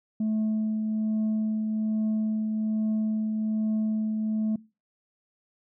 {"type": "tone with tremolo", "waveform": "sine", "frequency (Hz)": 217, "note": "A3", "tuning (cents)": -24, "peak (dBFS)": -20, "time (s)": [0.2, 4.56], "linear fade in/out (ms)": 5, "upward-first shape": "triangle", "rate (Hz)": 1.2, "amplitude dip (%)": 40, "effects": ["noise-tail reverb RT60 0.3 s tail -23 dB re dry", "tanh soft clip ceiling -22 dBFS"]}